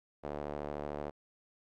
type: tone with band-pass filter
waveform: sawtooth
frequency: 73.42 Hz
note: D2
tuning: in tune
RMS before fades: -40 dBFS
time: 0.23-1.11 s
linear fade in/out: 20 ms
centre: 580 Hz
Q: 1.5
effects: Opus 48 kbps